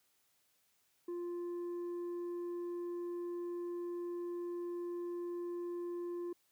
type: tone with tanh clipping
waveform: sine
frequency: 348.8 Hz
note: F4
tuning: 2 cents flat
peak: -39 dBFS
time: 1.08-6.33 s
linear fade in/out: 5 ms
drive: 4 dB
effects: white hiss -75 dBFS RMS until 6.51 s + high-pass 60 Hz 12 dB/octave